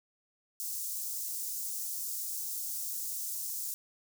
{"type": "high-pass noise", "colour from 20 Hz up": "white", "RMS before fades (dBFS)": -37, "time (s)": [0.6, 3.74], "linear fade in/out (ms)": 0, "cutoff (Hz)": 5800, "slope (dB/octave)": 24, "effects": []}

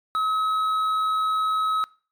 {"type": "tone with hard clipping", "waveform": "triangle", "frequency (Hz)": 1281, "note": "E6", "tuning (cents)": -50, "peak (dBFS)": -22, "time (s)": [0.15, 1.84], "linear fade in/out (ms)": 0, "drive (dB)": 8, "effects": ["noise-tail reverb RT60 0.4 s tail -23 dB re dry", "MP3 96 kbps"]}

